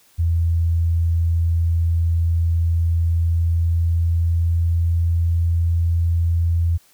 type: tone with pitch glide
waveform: sine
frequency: 83.6 to 84.28 Hz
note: E2 to E2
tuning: +25 to +39 cents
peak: -15 dBFS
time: 0.18-6.78 s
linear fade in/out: 20 ms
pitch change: +14 cents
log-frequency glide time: 3.1-4.93 s
effects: white hiss -55 dBFS RMS until 6.93 s